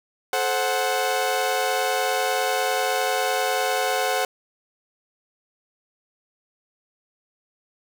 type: chord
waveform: sawtooth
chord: F# diminished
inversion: first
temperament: equal with one note detuned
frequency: 433.2 / 523.3 / 740 Hz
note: A4 / C5 / F#5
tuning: -27 / 0 / 0 cents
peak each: -24 / -22 / -20 dBFS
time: 0.33-4.25 s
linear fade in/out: 2 ms
effects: none